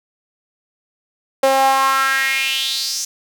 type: tone with high-pass filter sweep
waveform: sawtooth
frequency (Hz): 268.3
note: C4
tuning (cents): +44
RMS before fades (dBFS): -17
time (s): 1.43-3.05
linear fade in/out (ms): 5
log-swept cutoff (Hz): 570 to 6200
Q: 4.7
effects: none